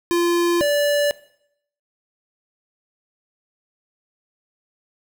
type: tone pair in turn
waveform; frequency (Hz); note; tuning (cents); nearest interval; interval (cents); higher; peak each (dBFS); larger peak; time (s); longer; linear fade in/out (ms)
square; 345 / 581.2; F4 / D5; -21 / -18; major sixth; 903; second; -17; neither; 0.11-0.61 / 0.61-1.11; neither; 0
effects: noise-tail reverb RT60 0.7 s tail -19 dB re dry